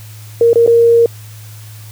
sine tone with dropouts, 466.2 Hz, A#4, in tune, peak -5 dBFS, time 0.41-1.06 s, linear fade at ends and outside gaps 2 ms, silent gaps 0.532-0.557 / 0.664-0.675 s, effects added 107 Hz sine -31 dBFS peak until 1.91 s + white hiss -40 dBFS RMS until 1.91 s

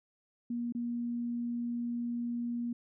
sine tone with dropouts, 238.1 Hz, A#3, 37 cents sharp, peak -32 dBFS, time 0.5-2.73 s, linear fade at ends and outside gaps 5 ms, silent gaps 0.724-0.749 s, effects none

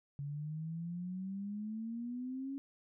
sine exponential sweep, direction up, 140.4 to 277.7 Hz, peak -38 dBFS, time 0.19-2.58 s, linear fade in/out 0 ms, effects none

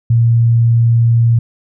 sine tone, 116.54 Hz, A#2, in tune, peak -7 dBFS, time 0.1-1.39 s, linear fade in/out 5 ms, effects none

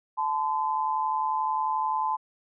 sine tone pair together, 870.7 / 1022 Hz, A5 / C6, -18 / -41 cents, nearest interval minor third, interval 277 cents, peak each -27 dBFS, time 0.17-2.17 s, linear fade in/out 20 ms, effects none

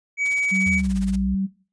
triangle tone, 2270 Hz, C#7, 41 cents sharp, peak -18 dBFS, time 0.17-0.82 s, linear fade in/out 50 ms
white noise with tremolo, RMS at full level -38 dBFS, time 0.25-1.16 s, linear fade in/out 5 ms, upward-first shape sine, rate 17 Hz, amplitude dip 90%
sine tone with pitch glide, 190.8 to 192.79 Hz, G3 to G3, -47 to -29 cents, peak -21 dBFS, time 0.51-1.47 s, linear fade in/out 20 ms, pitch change +18 cents, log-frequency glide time 0.67-1.15 s
sine exponential two-way sweep, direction down then up, 90.6 to 52.6 to 67 Hz, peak -26 dBFS, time 0.66-1.35 s, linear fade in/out 5 ms, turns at 1.01 s
effects noise-tail reverb RT60 0.4 s tail -19 dB re dry + resampled to 22050 Hz

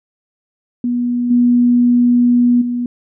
sine tone with level steps, 242.9 Hz, B3, 29 cents flat, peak -14 / -8 / -16 dBFS, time 0.84-2.86 s, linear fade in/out 2 ms, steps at 1.3 / 2.61 s, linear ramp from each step 10 ms, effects none

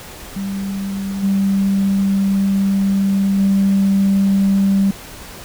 sine tone with level steps, 196 Hz, G3, in tune, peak -20 / -12 / -10 dBFS, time 0.36-4.91 s, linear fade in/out 5 ms, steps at 1.22 / 3.38 s, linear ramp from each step 20 ms, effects tanh soft clip ceiling -7 dBFS + pink hiss -35 dBFS RMS until 5.44 s

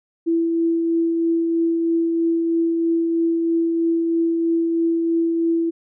sine tone with tremolo, 332.4 Hz, E4, 15 cents sharp, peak -15 dBFS, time 0.26-5.71 s, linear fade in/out 20 ms, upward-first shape triangle, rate 3.1 Hz, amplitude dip 30%, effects none

